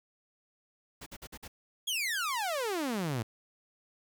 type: noise bursts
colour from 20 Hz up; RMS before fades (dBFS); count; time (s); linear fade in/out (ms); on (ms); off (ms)
pink; -45; 5; 1.01-1.48; 10; 54; 50
type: exponential sweep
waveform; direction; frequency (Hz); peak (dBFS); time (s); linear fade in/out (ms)
sawtooth; down; 3400 to 106.6; -27; 1.87-3.23; 10
effects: none